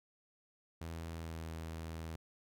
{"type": "tone with pitch glide", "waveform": "sawtooth", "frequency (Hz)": [82.41, 81.13], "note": ["E2", "E2"], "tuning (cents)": [0, -27], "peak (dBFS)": -38, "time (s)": [0.81, 2.16], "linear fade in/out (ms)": 5, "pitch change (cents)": -27, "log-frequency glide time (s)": [1.1, 1.45], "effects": []}